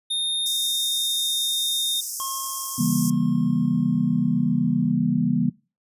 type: tone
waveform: square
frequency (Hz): 3668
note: A#7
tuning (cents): -29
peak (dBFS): -23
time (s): 0.1-2.01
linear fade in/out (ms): 10
type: high-pass noise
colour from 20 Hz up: pink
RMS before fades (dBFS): -30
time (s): 0.46-3.1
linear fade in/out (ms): 0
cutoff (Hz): 5200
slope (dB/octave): 96
type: tone with exponential decay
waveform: square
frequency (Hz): 1076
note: C6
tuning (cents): +48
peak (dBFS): -29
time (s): 2.2-4.92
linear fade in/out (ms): 0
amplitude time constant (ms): 590
type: chord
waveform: sine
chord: C# diminished seventh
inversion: none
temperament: just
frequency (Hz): 138.59 / 166.31 / 199.57 / 239.5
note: C#3 / E3 / G3 / Bb3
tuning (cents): 0 / +16 / +31 / +47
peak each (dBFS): -27 / -25 / -25 / -22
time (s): 2.78-5.5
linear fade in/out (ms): 10
effects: noise-tail reverb RT60 0.3 s tail -22 dB re dry + resampled to 32000 Hz